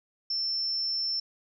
sine tone, 5360 Hz, E8, 28 cents sharp, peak -27 dBFS, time 0.3-1.2 s, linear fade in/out 5 ms, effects none

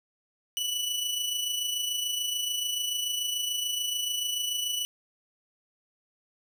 sawtooth tone with amplitude modulation, 2960 Hz, F#7, in tune, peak -23 dBFS, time 0.57-4.85 s, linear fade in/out 0 ms, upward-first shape sine, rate 26.9 Hz, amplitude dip 45%, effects none

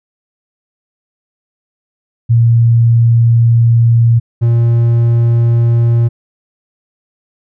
sine / triangle tone pair in turn, 116.54 / 117.35 Hz, A#2 / A#2, 0 / +12 cents, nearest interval unison, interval 12 cents, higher second, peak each -5 dBFS, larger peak neither, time 2.29-4.2 / 4.41-6.09 s, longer first, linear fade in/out 20 ms, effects none

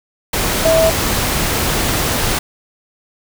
sine tone in noise, 649 Hz, E5, 27 cents flat, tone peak -10 dBFS, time 0.65-0.9 s, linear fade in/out 5 ms, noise pink, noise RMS -17 dBFS, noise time 0.33-2.39 s, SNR +4 dB, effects none

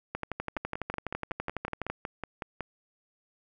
two click trains, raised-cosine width 0.5 ms, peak -17 / -19 dBFS, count 22 / 12, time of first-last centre 0.15-1.9 / 0.57-2.607 s, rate 12 / 5.4 Hz, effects none

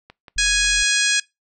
click train, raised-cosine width 0.3 ms, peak -24 dBFS, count 4, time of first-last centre 0.1-0.646 s, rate 5.49 Hz
triangle tone, 41.5 Hz, E1, 12 cents sharp, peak -27 dBFS, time 0.36-0.83 s, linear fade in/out 0 ms
harmonic tone, 830.6 Hz, G#5, in tune, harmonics 2 / 3 / 4 / 5 / 6 / 7 / 8 / 9 / 10, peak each -21 / -23 / -24 / -25 / -26 / -26 / -27 / -28 / -28 dBFS, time 0.38-1.2 s, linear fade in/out 5 ms
effects noise-tail reverb RT60 0.2 s tail -23 dB re dry

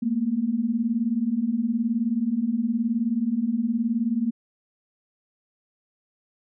sine beating tone pair, 217.7 / 236.7 Hz, A3 / A#3, -18 / +27 cents, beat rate 19 Hz, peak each -26 / -23 dBFS, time 0.02-4.31 s, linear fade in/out 10 ms, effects none

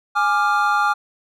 triangle chord, D diminished, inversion second, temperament equal with one note detuned, 830.6 / 1186.9 / 1396.9 Hz, Ab5 / D6 / F6, 0 / +18 / 0 cents, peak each -18 dBFS, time 0.15-0.94 s, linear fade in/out 20 ms, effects none

